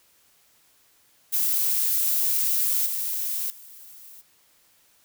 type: noise with level steps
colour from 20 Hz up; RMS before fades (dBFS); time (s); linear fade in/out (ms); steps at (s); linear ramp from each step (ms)
violet; -23 / -28 / -46; 1.32-4.22; 20; 2.86 / 3.5; 2
effects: white hiss -61 dBFS RMS until 5.04 s